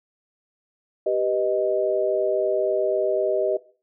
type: chord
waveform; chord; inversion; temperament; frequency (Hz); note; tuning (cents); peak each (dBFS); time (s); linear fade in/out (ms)
sine; G augmented; none; equal with one note detuned; 390.2 / 493.9 / 622.3; G4 / B4 / D#5; -8 / 0 / 0; -24 / -26 / -22; 1.06-3.57; 5
effects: noise-tail reverb RT60 0.4 s tail -19 dB re dry